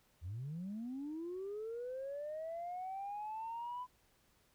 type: linear sweep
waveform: sine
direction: up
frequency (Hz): 76.2 to 1007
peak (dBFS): -39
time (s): 0.21-3.87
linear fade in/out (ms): 50
effects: tanh soft clip ceiling -37 dBFS + pink hiss -72 dBFS RMS until 4.54 s